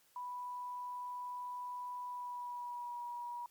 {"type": "tone with pitch glide", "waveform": "sine", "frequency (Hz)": [987, 962.2], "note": ["B5", "B5"], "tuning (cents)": [-1, -45], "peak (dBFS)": -40, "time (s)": [0.16, 3.46], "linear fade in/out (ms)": 2, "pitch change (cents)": -44, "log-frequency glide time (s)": [2.06, 3], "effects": ["white hiss -69 dBFS RMS until 3.5 s", "MP3 96 kbps"]}